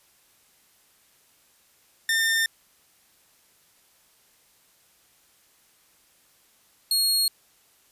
sawtooth tone pair in turn, 1806 / 4295 Hz, A6 / C8, +45 / +44 cents, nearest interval octave + minor third, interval 1499 cents, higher second, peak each -17 dBFS, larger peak neither, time 2.09-2.46 / 6.91-7.28 s, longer neither, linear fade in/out 2 ms, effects white hiss -61 dBFS RMS until 7.91 s + resampled to 32000 Hz

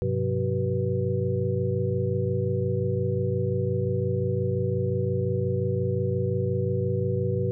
sine tone cluster, 99.4 / 125.1 / 179.6 / 380.1 / 487.6 Hz, G2 / B2 / F3 / F#4 / B4, +25 / +23 / +49 / +47 / -22 cents, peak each -28 / -28 / -32 / -30 / -30 dBFS, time 0.02-7.51 s, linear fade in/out 0 ms, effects none

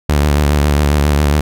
sawtooth tone with vibrato, 73.2 Hz, D2, 5 cents flat, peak -6 dBFS, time 0.09-1.41 s, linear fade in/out 5 ms, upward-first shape sine, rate 7.3 Hz, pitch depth 54 cents each way, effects none

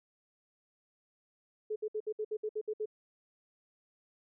sine tone bursts, 429 Hz, A4, 44 cents flat, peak -32 dBFS, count 10, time 1.7-2.858 s, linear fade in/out 10 ms, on 60 ms, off 62 ms, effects none

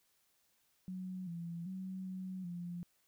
sine tone with pitch steps, 185 / 169.6 / 188 / 186.6 / 174.5 Hz, F#3 / E3 / F#3 / F#3 / F3, 0 / +50 / +28 / +15 / -1 cents, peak -40 dBFS, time 0.88-2.83 s, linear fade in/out 0 ms, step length 390 ms, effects white hiss -75 dBFS RMS until 3.07 s

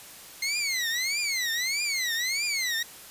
20% pulse tone with vibrato, 2093 Hz, C7, in tune, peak -21 dBFS, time 0.42-2.83 s, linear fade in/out 5 ms, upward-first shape triangle, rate 1.6 Hz, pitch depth 270 cents each way, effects white hiss -46 dBFS RMS until 3.1 s + resampled to 32000 Hz

